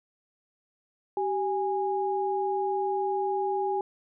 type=tone pair together; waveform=sine; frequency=386.8 / 823.2 Hz; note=G4 / G#5; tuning=-23 / -16 cents; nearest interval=octave + minor second; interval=1307 cents; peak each=-28 dBFS; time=1.17-3.81 s; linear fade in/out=2 ms; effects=none